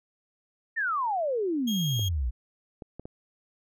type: exponential sweep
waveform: sine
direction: down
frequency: 1864.7 to 55 Hz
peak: -25 dBFS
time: 0.76-2.31 s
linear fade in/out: 20 ms
type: tone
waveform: 35% pulse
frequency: 3253 Hz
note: G#7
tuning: 37 cents flat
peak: -29 dBFS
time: 1.67-2.09 s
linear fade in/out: 10 ms
type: clicks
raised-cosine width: 2 ms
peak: -26 dBFS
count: 4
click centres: 1.994 / 2.822 / 2.996 / 3.055 s
effects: none